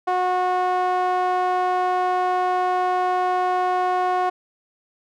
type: tone with band-pass filter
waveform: sawtooth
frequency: 364.8 Hz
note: F#4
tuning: 24 cents flat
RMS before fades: -21 dBFS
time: 0.07-4.3 s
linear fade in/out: 10 ms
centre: 850 Hz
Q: 2.9
effects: none